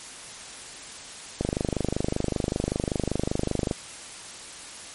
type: click train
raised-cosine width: 2 ms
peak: -11 dBFS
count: 59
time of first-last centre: 1.41-3.712 s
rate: 25.2 Hz
effects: white hiss -41 dBFS RMS until 4.94 s + MP3 48 kbps